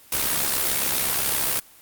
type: noise with amplitude modulation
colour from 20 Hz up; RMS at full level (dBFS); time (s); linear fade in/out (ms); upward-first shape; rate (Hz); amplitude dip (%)
white; -20; 0.12-1.6; 5; sine; 67.6; 60
effects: white hiss -50 dBFS RMS until 1.81 s + Opus 24 kbps